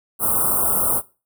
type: band-stop noise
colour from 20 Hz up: white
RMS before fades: -19 dBFS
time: 0.19-1.02 s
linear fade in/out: 50 ms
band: 1400 to 8500 Hz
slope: 96 dB/octave
effects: noise-tail reverb RT60 0.3 s tail -19 dB re dry